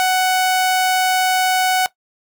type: tone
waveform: sawtooth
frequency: 744 Hz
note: F#5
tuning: 9 cents sharp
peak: -10 dBFS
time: 0-1.86 s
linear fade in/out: 0 ms
effects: noise-tail reverb RT60 0.1 s tail -17 dB re dry